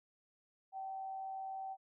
sine tone with amplitude modulation, 769 Hz, G5, 33 cents flat, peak -39 dBFS, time 0.72-1.77 s, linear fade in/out 50 ms, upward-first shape sine, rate 128 Hz, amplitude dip 30%, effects none

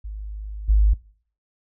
sine tone with level steps, 51.91 Hz, G#1, in tune, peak -29 / -12 dBFS, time 0.04-0.94 s, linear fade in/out 10 ms, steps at 0.68 s, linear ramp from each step 20 ms, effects noise-tail reverb RT60 0.5 s tail -22 dB re dry

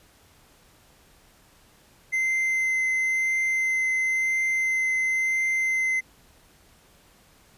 triangle tone with vibrato, 2069 Hz, C7, 20 cents flat, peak -20 dBFS, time 2.12-6.01 s, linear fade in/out 20 ms, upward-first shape triangle, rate 0.97 Hz, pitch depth 10 cents each way, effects pink hiss -57 dBFS RMS until 7.57 s + resampled to 32000 Hz

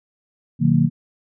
sine chord, B major seventh, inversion none, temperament just, 123.47 / 154.34 / 185.21 / 231.5 Hz, B2 / D#3 / F#3 / A#3, 0 / -14 / +2 / -12 cents, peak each -22 / -16 / -21 / -18 dBFS, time 0.59-0.9 s, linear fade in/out 50 ms, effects none

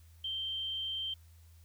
sine tone with amplitude modulation, 3136 Hz, G7, in tune, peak -33 dBFS, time 0.24-1.14 s, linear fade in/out 5 ms, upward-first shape sine, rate 210 Hz, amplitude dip 25%, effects added 82 Hz sine -55 dBFS peak until 1.64 s + white hiss -68 dBFS RMS until 1.64 s

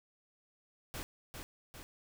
pink noise with echo, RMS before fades -42 dBFS, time 0.94-1.03 s, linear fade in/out 0 ms, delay 400 ms, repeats 2, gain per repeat -4 dB, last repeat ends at 1.83 s, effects none

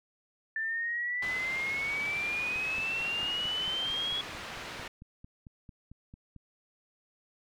sine exponential sweep, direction up, 1767 to 3362 Hz, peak -30 dBFS, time 0.56-4.21 s, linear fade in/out 2 ms
white low-pass noise, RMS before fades -42 dBFS, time 1.22-4.88 s, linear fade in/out 5 ms, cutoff 2700 Hz, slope 12 dB/octave
click train, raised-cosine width 5 ms, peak -36 dBFS, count 18, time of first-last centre 2.56-6.363 s, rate 4.47 Hz
effects none

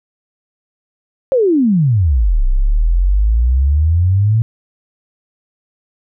sine exponential two-way sweep, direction down then up, 554.4 to 30.69 to 115.4 Hz, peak -9 dBFS, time 1.32-4.42 s, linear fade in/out 0 ms, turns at 2.45 s, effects none

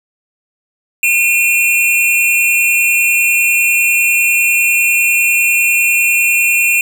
square tone pair together, 2435 / 2705 Hz, D#7 / E7, -38 / +44 cents, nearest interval major second, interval 182 cents, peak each -13 dBFS, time 1.03-6.81 s, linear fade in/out 2 ms, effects none

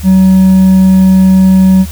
triangle tone with hard clipping, 188.5 Hz, F#3, 32 cents sharp, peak -3 dBFS, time 0.03-1.86 s, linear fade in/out 50 ms, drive 5 dB, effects added 77 Hz sine -20 dBFS peak until 1.91 s + white hiss -31 dBFS RMS until 1.91 s

